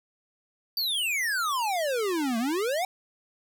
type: exponential two-way sweep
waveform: square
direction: down then up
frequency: 4699 to 220 to 777 Hz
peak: -26 dBFS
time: 0.77-2.85 s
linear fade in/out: 2 ms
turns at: 2.38 s
effects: 10-bit